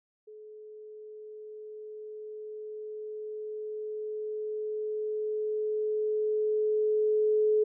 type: tone with level ramp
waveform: sine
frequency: 428 Hz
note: A4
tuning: 48 cents flat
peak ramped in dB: -45 to -21 dBFS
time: 0.27-7.64 s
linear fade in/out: 10 ms
effects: none